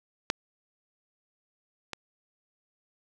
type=clicks; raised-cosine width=0.2 ms; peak=-7 / -17 dBFS; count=2; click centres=0.301 / 1.933 s; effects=none